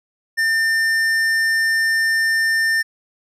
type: tone with tanh clipping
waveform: triangle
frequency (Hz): 1800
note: A6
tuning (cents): +39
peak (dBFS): -17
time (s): 0.37-2.83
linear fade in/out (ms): 20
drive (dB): 17
effects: none